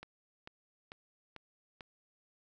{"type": "click train", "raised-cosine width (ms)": 0.3, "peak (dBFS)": -30, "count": 5, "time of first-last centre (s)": [0.03, 1.808], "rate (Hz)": 2.25, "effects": []}